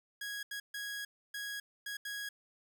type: tone bursts at uneven times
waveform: sawtooth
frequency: 1655 Hz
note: G#6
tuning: 6 cents flat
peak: -35 dBFS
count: 6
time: 0.21-0.43 / 0.51-0.6 / 0.74-1.05 / 1.34-1.6 / 1.86-1.97 / 2.05-2.29 s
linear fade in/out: 5 ms
effects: none